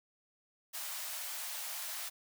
white high-pass noise, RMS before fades -41 dBFS, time 0.73-2.1 s, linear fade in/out 20 ms, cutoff 590 Hz, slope 96 dB/octave, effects none

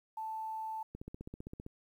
sine tone, 880 Hz, A5, in tune, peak -37 dBFS, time 0.17-0.83 s, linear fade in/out 5 ms
click train, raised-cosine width 3 ms, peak -31 dBFS, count 12, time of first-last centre 0.95-1.664 s, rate 15.4 Hz
effects 11-bit

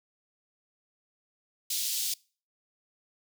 pink high-pass noise, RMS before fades -31 dBFS, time 1.7-2.14 s, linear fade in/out 5 ms, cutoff 3600 Hz, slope 24 dB/octave, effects noise-tail reverb RT60 0.4 s tail -25 dB re dry

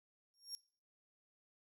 35% pulse tone with exponential growth, 5560 Hz, F8, 9 cents flat, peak -37 dBFS, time 0.34-0.55 s, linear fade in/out 0 ms, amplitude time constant 44 ms, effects noise-tail reverb RT60 0.5 s tail -22 dB re dry

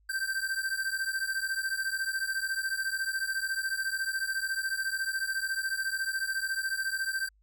square beating tone pair, 1558 / 1572 Hz, G6 / G6, -11 / +4 cents, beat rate 14 Hz, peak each -33 / -34 dBFS, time 0.09-7.29 s, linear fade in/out 10 ms, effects added 51 Hz sine -62 dBFS peak until 7.42 s

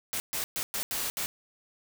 white noise bursts at uneven times, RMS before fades -32 dBFS, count 6, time 0.13-0.2 / 0.33-0.44 / 0.56-0.63 / 0.74-0.83 / 0.91-1.1 / 1.17-1.26 s, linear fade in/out 0 ms, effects none

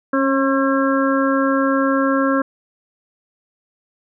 harmonic tone with a mistuned harmonic, 270 Hz, C#4, 45 cents flat, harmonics 1 / 2 / 4 / 5 / 6, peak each -17 / -20 / -23 / -24 / -25 dBFS, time 0.13-2.42 s, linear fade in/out 5 ms, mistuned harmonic 1, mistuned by +18 cents, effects none

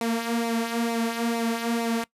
sawtooth tone with flanger, 231.4 Hz, A#3, 13 cents flat, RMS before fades -26 dBFS, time 0.01-2.04 s, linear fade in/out 2 ms, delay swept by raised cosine 0.61 to 4.21 ms, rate 2.2 Hz, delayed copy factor -0.6, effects noise-tail reverb RT60 0.1 s tail -21 dB re dry + resampled to 32000 Hz

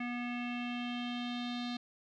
square tone with low-pass filter sweep, 242.7 Hz, B3, 30 cents flat, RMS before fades -38 dBFS, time 0-1.77 s, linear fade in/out 5 ms, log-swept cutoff 2300 to 4000 Hz, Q 4.5, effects none

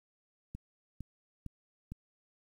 click train, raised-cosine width 5 ms, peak -29 dBFS, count 4, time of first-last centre 0.55-1.92 s, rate 2.19 Hz, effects 10-bit

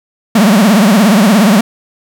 45% pulse tone with vibrato, 207.7 Hz, G#3, in tune, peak -5 dBFS, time 0.35-1.61 s, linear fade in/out 5 ms, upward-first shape triangle, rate 17 Hz, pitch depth 250 cents each way, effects none

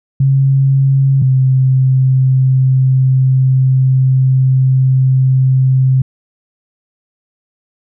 sine tone pair in turn, 135.7 / 131.08 Hz, C#3 / C3, -36 / +4 cents, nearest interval minor second, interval 60 cents, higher first, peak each -7 dBFS, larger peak neither, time 0.2-1.22 / 1.22-6.02 s, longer second, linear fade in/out 5 ms, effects none

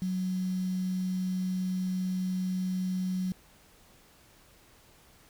sine tone with quantisation, 185 Hz, F#3, in tune, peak -28 dBFS, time 0.02-3.32 s, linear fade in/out 0 ms, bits 8, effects pink hiss -59 dBFS RMS until 5.29 s

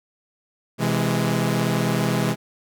sawtooth chord, C augmented, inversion none, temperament equal with one note detuned, 128.86 / 164.81 / 207.7 Hz, C3 / E3 / G#3, -26 / 0 / 0 cents, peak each -20 dBFS, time 0.78-2.36 s, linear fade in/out 50 ms, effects none

